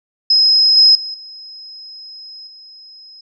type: tone with level steps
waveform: sine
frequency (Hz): 5110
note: D#8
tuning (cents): +45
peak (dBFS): -8 / -5 / -23 / -32 / -37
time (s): 0.3-3.21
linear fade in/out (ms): 5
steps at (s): 0.77 / 0.95 / 1.14 / 2.47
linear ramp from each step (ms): 2
effects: none